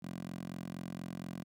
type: tone with high-pass filter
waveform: 10% pulse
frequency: 44.24 Hz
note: F1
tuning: 23 cents sharp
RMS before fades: -43 dBFS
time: 0.02-1.44 s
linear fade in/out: 20 ms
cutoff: 180 Hz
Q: 2.3
effects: none